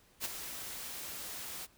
white noise with ADSR envelope, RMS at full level -34 dBFS, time 0.2-1.67 s, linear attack 51 ms, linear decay 16 ms, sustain -9 dB, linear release 31 ms, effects pink hiss -65 dBFS RMS until 1.77 s

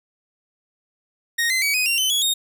sawtooth tone with pitch steps, 1864.7 / 2057 / 2269 / 2503 / 2762 / 3047 / 3361 / 3708 Hz, A#6 / C7 / C#7 / D#7 / F7 / G7 / G#7 / A#7, 0 / -30 / +40 / +10 / -20 / -50 / +20 / -10 cents, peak -15 dBFS, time 1.38-2.34 s, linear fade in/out 10 ms, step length 120 ms, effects none

